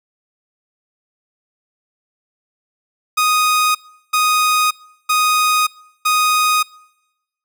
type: tone bursts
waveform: sawtooth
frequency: 1244.5 Hz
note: D#6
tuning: in tune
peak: -9 dBFS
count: 4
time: 3.17-6.63 s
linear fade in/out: 10 ms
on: 580 ms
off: 380 ms
effects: noise-tail reverb RT60 1.0 s tail -25 dB re dry